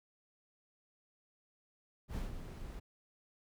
brown noise with ADSR envelope, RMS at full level -37 dBFS, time 2.08-2.8 s, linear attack 79 ms, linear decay 150 ms, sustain -8 dB, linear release 14 ms, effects none

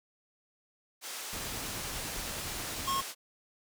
white band-pass noise, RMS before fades -41 dBFS, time 1.01-3.15 s, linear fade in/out 50 ms, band 400 to 9700 Hz, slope 12 dB/octave
pink noise with tremolo, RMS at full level -40 dBFS, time 1.33-3.02 s, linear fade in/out 2 ms, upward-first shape sine, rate 9.7 Hz, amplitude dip 25%
square tone, 1083 Hz, C#6, 41 cents flat, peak -30 dBFS, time 2.87-3.01 s, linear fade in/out 10 ms
effects none

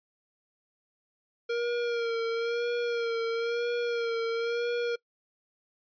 square tone with vibrato, 467.8 Hz, A#4, 6 cents sharp, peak -28 dBFS, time 1.49-4.96 s, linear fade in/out 10 ms, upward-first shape sine, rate 1 Hz, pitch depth 38 cents each way, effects noise-tail reverb RT60 0.1 s tail -24 dB re dry + resampled to 11025 Hz

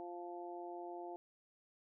harmonic tone, 174.61 Hz, F3, in tune, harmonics 2 / 3 / 4 / 5, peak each -47 / -56 / -48 / -53 dBFS, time 0-1.16 s, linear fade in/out 0 ms, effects none

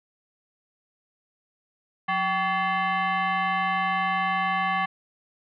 sine tone with frequency modulation, 180 Hz, F#3, 47 cents flat, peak -22 dBFS, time 2.08-4.86 s, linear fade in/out 10 ms, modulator 953 Hz, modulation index 2, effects none

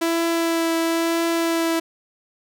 sawtooth tone with vibrato, 331.9 Hz, E4, 12 cents sharp, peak -15 dBFS, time 0.01-1.8 s, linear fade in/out 10 ms, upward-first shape triangle, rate 1 Hz, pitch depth 14 cents each way, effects none

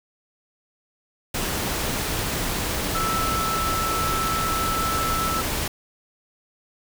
sine tone in noise, 1318.5 Hz, E6, in tune, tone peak -24 dBFS, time 2.95-5.41 s, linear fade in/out 5 ms, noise pink, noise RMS -26 dBFS, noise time 1.34-5.68 s, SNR -1 dB, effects none

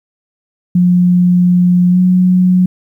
sine tone with pitch glide, 178.4 to 182.46 Hz, F3 to F#3, +37 to -24 cents, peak -6 dBFS, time 0.75-2.66 s, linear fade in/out 5 ms, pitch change +39 cents, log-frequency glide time 1.9-1.99 s, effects 8-bit

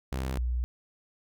sawtooth / sine tone pair in turn, 65.41 / 60.89 Hz, C2 / B1, 0 / -24 cents, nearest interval minor second, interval 124 cents, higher first, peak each -26 dBFS, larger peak neither, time 0.12-0.38 / 0.38-0.64 s, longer neither, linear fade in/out 0 ms, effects none

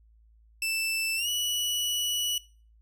sawtooth tone with pitch glide, 2652 to 2943 Hz, E7 to F#7, +10 to -10 cents, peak -24 dBFS, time 0.62-2.38 s, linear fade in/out 2 ms, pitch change +180 cents, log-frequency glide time 1.16-1.29 s, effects noise-tail reverb RT60 0.4 s tail -21 dB re dry + added 55 Hz sine -56 dBFS peak until 2.81 s

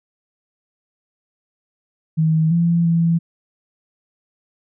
sine tone with pitch steps, 159 / 169.6 / 167.1 Hz, D#3 / E3 / E3, +38 / +50 / +24 cents, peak -13 dBFS, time 2.17-3.19 s, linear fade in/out 20 ms, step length 340 ms, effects none

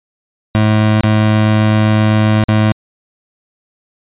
25% pulse tone with dropouts, 107.7 Hz, A2, 37 cents flat, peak -5 dBFS, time 0.55-2.72 s, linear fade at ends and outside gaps 0 ms, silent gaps 1.009-1.035 / 2.438-2.485 s, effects resampled to 8000 Hz

